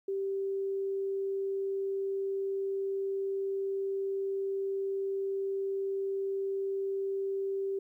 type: tone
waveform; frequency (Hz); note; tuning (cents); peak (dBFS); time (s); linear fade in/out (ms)
sine; 390.6; G4; -6; -30; 0.08-7.79; 5
effects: 12-bit